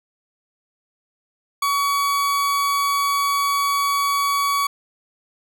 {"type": "tone", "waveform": "40% pulse", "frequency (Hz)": 1130, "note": "C#6", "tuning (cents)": 33, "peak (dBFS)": -17, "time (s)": [1.62, 4.67], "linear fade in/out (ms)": 5, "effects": []}